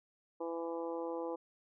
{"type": "harmonic tone", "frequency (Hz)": 167.1, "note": "E3", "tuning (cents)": 24, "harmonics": [2, 3, 4, 5, 6, 7], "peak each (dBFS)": [-41, -39, -51, -46, -48, -55], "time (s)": [0.4, 1.36], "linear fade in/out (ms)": 10, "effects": []}